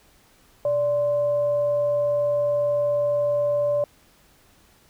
sine tone with frequency modulation, 583 Hz, D5, 13 cents flat, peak -19 dBFS, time 0.65-3.84 s, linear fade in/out 2 ms, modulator 460 Hz, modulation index 0.22, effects pink hiss -57 dBFS RMS until 4.89 s

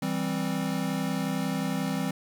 square chord, C major, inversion first, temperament equal, 164.81 / 196 / 261.6 Hz, E3 / G3 / C4, 0 / 0 / 0 cents, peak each -33 / -32 / -32 dBFS, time 0.02-2.11 s, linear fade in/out 5 ms, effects 9-bit

